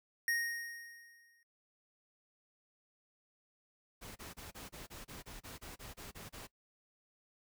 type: tone with exponential decay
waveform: square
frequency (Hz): 1864.7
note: A#6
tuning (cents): 0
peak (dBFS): -31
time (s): 0.28-1.43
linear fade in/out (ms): 1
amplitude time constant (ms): 250
type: noise bursts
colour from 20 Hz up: pink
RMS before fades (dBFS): -49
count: 14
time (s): 4.01-6.474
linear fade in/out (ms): 20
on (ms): 150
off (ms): 28
effects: noise-tail reverb RT60 0.1 s tail -20 dB re dry